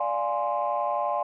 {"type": "chord", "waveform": "sine", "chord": "D half-diminished seventh", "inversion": "none", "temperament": "equal", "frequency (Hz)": [587.3, 698.5, 830.6, 1046.5], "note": ["D5", "F5", "Ab5", "C6"], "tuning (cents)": [0, 0, 0, 0], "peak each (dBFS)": -29, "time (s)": [0, 1.23], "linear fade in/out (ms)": 5, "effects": ["tanh soft clip ceiling -16 dBFS"]}